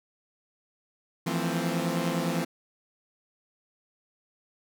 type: chord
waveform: sawtooth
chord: F major seventh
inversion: third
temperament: equal with one note detuned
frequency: 164.81 / 174.61 / 224.4 / 261.6 Hz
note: E3 / F3 / A3 / C4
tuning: 0 / 0 / +34 / 0 cents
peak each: -27 / -27 / -31 / -29 dBFS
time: 1.26-2.45 s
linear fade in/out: 10 ms
effects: none